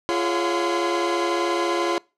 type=tone cluster; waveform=40% pulse; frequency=344.8 / 419 / 556 / 722 / 1024 Hz; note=F4 / G#4 / C#5 / F#5 / C6; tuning=-22 / +15 / +5 / -43 / -38 cents; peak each=-23 / -29 / -28 / -31 / -26 dBFS; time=0.09-1.98 s; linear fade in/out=0 ms; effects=noise-tail reverb RT60 0.3 s tail -25 dB re dry + low-pass 6000 Hz 12 dB/octave